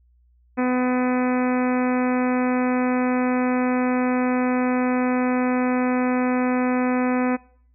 harmonic tone, 251.4 Hz, B3, 31 cents sharp, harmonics 1 / 2 / 3 / 4 / 5 / 6 / 7 / 8 / 9 / 10, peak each -20 / -26 / -30 / -32 / -34 / -36 / -37 / -38 / -39 / -40 dBFS, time 0.57-7.37 s, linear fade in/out 20 ms, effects noise-tail reverb RT60 0.6 s tail -23 dB re dry + added 60 Hz sine -55 dBFS peak until 7.74 s

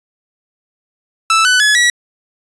sawtooth tone with pitch steps, 1318.5 / 1497.2 / 1700 / 1930.4 Hz, E6 / F#6 / G#6 / B6, 0 / +20 / +40 / -40 cents, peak -5 dBFS, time 1.3-1.9 s, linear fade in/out 2 ms, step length 150 ms, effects resampled to 22050 Hz

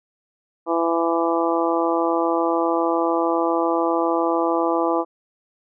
harmonic tone, 167.2 Hz, E3, 25 cents sharp, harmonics 2 / 3 / 4 / 5 / 6 / 7, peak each -22 / -24 / -25 / -26 / -27 / -27 dBFS, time 0.66-5.05 s, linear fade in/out 50 ms, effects none

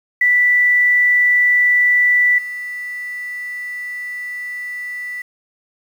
sine tone with level steps, 1971 Hz, B6, 4 cents flat, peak -10 / -24 dBFS, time 0.21-5.22 s, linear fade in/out 5 ms, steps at 2.38 s, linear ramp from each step 5 ms, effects 7-bit

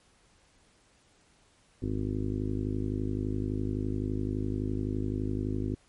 harmonic tone, 51.8 Hz, G#1, 4 cents flat, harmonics 1 / 2 / 3 / 4 / 5 / 6 / 7 / 8 / 9, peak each -36 / -33 / -41 / -42 / -34 / -39 / -38 / -48 / -49 dBFS, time 1.82-5.75 s, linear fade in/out 5 ms, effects pink hiss -64 dBFS RMS until 5.88 s + MP3 48 kbps

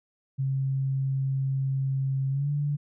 sine tone with pitch glide, 134.8 to 145.31 Hz, C#3 to D3, -48 to -18 cents, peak -24 dBFS, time 0.38-2.77 s, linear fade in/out 20 ms, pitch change +130 cents, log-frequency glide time 2.3-2.5 s, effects none

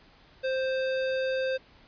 square tone, 524 Hz, C5, 2 cents sharp, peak -27 dBFS, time 0.43-1.58 s, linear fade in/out 20 ms, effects pink hiss -57 dBFS RMS until 1.87 s + resampled to 11025 Hz

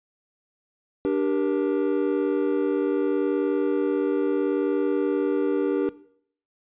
triangle chord, G minor, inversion second, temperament equal with one note detuned, 293.7 / 392 / 472.7 Hz, D4 / G4 / Bb4, 0 / 0 / +24 cents, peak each -22 / -23 / -25 dBFS, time 1.05-5.89 s, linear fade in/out 0 ms, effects noise-tail reverb RT60 0.6 s tail -18 dB re dry + resampled to 8000 Hz

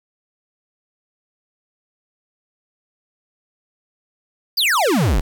square exponential sweep, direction down, 5070 to 35.68 Hz, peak -15 dBFS, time 4.57-5.21 s, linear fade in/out 10 ms, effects 7-bit

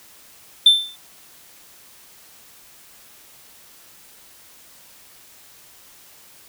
triangle tone with exponential decay, 3551 Hz, A7, 15 cents sharp, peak -3 dBFS, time 0.66-0.96 s, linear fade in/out 5 ms, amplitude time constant 64 ms, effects tanh soft clip ceiling 0 dBFS + white hiss -48 dBFS RMS until 6.48 s

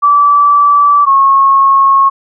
sine tone pair in turn, 1157 / 1092.1 Hz, D6 / C#6, -26 / -26 cents, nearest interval minor second, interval 100 cents, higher first, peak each -4 dBFS, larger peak neither, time 0.02-1.06 / 1.06-2.1 s, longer neither, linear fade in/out 20 ms, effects none

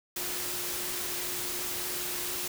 sine tone in noise, 357.4 Hz, F4, 40 cents sharp, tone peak -44 dBFS, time 0.16-2.48 s, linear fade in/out 5 ms, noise white, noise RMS -34 dBFS, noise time 0.16-2.48 s, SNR -13 dB, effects none

